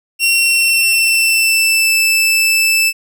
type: tone with pitch glide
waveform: sawtooth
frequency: 2734 to 2639 Hz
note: F7 to E7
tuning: -37 to +1 cents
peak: -7 dBFS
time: 0.19-2.93 s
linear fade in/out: 50 ms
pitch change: -62 cents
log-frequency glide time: 0.3-1.94 s
effects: none